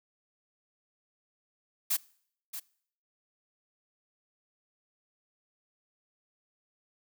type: noise with echo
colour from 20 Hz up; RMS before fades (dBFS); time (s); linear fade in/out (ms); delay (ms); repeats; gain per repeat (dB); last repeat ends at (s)
blue; -28; 1.9-1.97; 10; 630; 1; -11; 2.6
effects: noise-tail reverb RT60 0.6 s tail -23 dB re dry